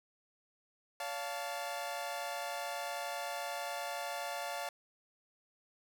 sawtooth chord, Db augmented, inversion none, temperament equal with one note detuned, 569 / 698.5 / 880 Hz, Db5 / F5 / A5, +45 / 0 / 0 cents, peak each -39 / -37 / -39 dBFS, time 1-4.69 s, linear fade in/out 2 ms, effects none

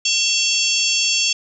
harmonic tone with a mistuned harmonic, 904 Hz, A5, 47 cents sharp, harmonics 3 / 4 / 5 / 6 / 7 / 8, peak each -21 / -22 / -23 / -24 / -24 / -25 dBFS, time 0.05-1.33 s, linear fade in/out 5 ms, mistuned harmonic 4, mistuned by -140 cents, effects none

